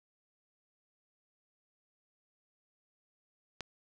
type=click; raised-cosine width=0.2 ms; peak=-21 dBFS; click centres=3.607 s; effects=10-bit